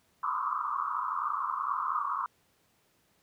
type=band-pass noise; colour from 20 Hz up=pink; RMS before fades=-32 dBFS; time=0.23-2.26 s; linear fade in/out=2 ms; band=1000 to 1300 Hz; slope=96 dB/octave; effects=pink hiss -69 dBFS RMS until 3.22 s + high-pass 80 Hz 12 dB/octave